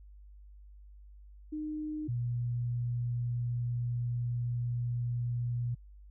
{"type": "tone pair in turn", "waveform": "sine", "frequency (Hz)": [306, 120.53], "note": ["D#4", "B2"], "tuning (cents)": [-29, -42], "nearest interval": "octave + major third", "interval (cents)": 1613, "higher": "first", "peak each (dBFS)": [-34, -30], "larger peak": "second", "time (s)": [[1.52, 2.08], [2.08, 5.75]], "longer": "second", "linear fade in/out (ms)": 10, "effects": ["added 50 Hz sine -50 dBFS peak until 6.1 s"]}